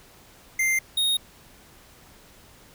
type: tone pair in turn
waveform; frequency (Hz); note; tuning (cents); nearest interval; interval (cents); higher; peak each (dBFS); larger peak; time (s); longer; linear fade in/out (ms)
square; 2093 / 3729; C7 / A#7; 0 / 0; minor seventh; 1000; second; -21; neither; 0.59-0.79 / 0.97-1.17; neither; 5
effects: pink hiss -52 dBFS RMS until 2.74 s